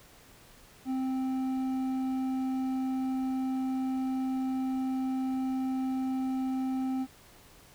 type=tone with hard clipping; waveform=triangle; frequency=261.6 Hz; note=C4; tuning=in tune; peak=-30 dBFS; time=0.85-7.07 s; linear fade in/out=50 ms; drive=10 dB; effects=pink hiss -56 dBFS RMS until 7.74 s